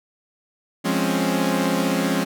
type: chord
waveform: sawtooth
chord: Db major seventh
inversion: first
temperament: equal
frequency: 174.61 / 207.7 / 261.6 / 277.2 Hz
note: F3 / Ab3 / C4 / Db4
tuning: 0 / 0 / 0 / 0 cents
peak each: -21 dBFS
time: 0.84-2.25 s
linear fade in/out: 20 ms
effects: none